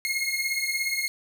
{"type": "beating tone pair", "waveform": "sawtooth", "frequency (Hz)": [2146, 2163], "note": ["C7", "C#7"], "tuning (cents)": [43, -43], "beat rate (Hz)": 17, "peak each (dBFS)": -25, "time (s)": [0.05, 1.08], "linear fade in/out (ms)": 0, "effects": []}